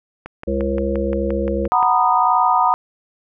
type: click train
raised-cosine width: 0.5 ms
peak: -16 dBFS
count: 10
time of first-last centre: 0.26-1.828 s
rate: 5.74 Hz
type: harmonic tone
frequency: 68.1 Hz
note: C#2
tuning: 30 cents flat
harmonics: 1 / 3 / 5 / 7 / 8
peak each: -24 / -24 / -24 / -24 / -24 dBFS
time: 0.47-1.68 s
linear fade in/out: 10 ms
type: chord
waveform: sine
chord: B major seventh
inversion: second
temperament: just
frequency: 740.8 / 926 / 987.8 / 1234.7 Hz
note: F#5 / A#5 / B5 / D#6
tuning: +2 / -12 / 0 / -14 cents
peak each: -18 dBFS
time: 1.72-2.74 s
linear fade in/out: 0 ms
effects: none